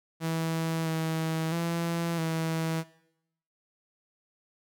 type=tone with pitch steps; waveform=sawtooth; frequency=163 / 160.9 / 168.5 / 162.2 Hz; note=E3 / E3 / E3 / E3; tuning=-19 / -42 / +38 / -28 cents; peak=-24 dBFS; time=0.2-2.84 s; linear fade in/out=50 ms; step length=660 ms; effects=noise-tail reverb RT60 0.8 s tail -19 dB re dry